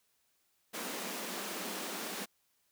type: high-pass noise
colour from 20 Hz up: pink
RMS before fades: -40 dBFS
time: 0.73-2.26 s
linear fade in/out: 20 ms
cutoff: 180 Hz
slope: 96 dB/octave
effects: white hiss -75 dBFS RMS until 2.71 s